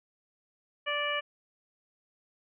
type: harmonic tone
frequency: 585 Hz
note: D5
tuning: 7 cents flat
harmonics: 1 / 2 / 3 / 4 / 5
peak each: -35 / -35 / -35 / -35 / -35 dBFS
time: 0.86-1.21 s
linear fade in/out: 20 ms
effects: none